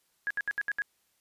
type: tone bursts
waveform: sine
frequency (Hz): 1661.2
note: G#6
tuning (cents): 0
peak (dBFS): -27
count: 6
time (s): 0.27-0.82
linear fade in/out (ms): 0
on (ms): 35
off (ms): 68
effects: white hiss -72 dBFS RMS until 1.2 s + resampled to 32000 Hz